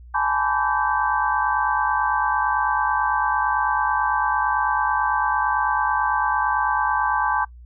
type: tone cluster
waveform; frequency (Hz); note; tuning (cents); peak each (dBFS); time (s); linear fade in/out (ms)
sine; 835 / 884 / 1005 / 1147 / 1558; G#5 / A5 / B5 / D6 / G6; +9 / +8 / +30 / -41 / -11; -25; 0.14-7.45; 10
effects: noise-tail reverb RT60 0.1 s tail -23 dB re dry + added 60 Hz sine -40 dBFS peak until 7.65 s